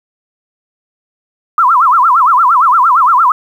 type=tone with vibrato; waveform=sine; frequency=1159 Hz; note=D6; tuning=23 cents flat; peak=-5 dBFS; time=1.58-3.32 s; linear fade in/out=2 ms; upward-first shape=sine; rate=8.7 Hz; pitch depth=300 cents each way; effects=7-bit